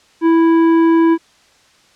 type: tone with tanh clipping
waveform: sine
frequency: 329.6 Hz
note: E4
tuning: in tune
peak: -10 dBFS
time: 0.21-1.18 s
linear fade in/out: 50 ms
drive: 11 dB
effects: white hiss -51 dBFS RMS until 1.95 s + low-pass 6000 Hz 12 dB/octave